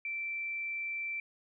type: tone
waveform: sine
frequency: 2339 Hz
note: D7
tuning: 8 cents flat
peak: -34 dBFS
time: 0.05-1.2 s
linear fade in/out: 2 ms
effects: none